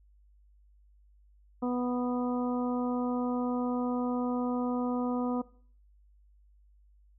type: harmonic tone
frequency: 246.9 Hz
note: B3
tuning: in tune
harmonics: 1 / 2 / 3 / 4 / 5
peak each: -29 / -35 / -39 / -41 / -43 dBFS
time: 1.62-5.42 s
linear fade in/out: 10 ms
effects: noise-tail reverb RT60 0.5 s tail -20 dB re dry + added 50 Hz sine -58 dBFS peak until 7.18 s